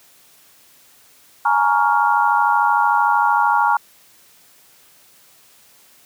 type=chord; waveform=sine; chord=Bb minor seventh; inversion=third; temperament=just; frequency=839.1 / 932.3 / 1118.8 / 1398.5 Hz; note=Ab5 / Bb5 / Db6 / F6; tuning=+18 / 0 / +16 / +2 cents; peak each=-18 / -17 / -21 / -20 dBFS; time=1.45-3.77 s; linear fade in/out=5 ms; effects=white hiss -51 dBFS RMS until 6.05 s + high-pass 80 Hz 12 dB/octave